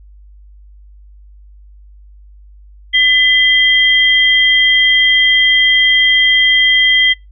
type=tone pair together; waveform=sine; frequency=2012 / 3197 Hz; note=B6 / G7; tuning=+32 / +33 cents; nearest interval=minor sixth; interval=801 cents; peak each=-10 dBFS; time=2.93-7.14 s; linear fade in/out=20 ms; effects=noise-tail reverb RT60 0.2 s tail -22 dB re dry + added 50 Hz sine -37 dBFS peak until 7.31 s